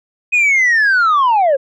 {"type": "linear sweep", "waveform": "sine", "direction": "down", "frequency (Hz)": [2519, 515], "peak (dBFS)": -7, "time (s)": [0.32, 1.57], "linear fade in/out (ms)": 20, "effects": ["tanh soft clip ceiling -8 dBFS"]}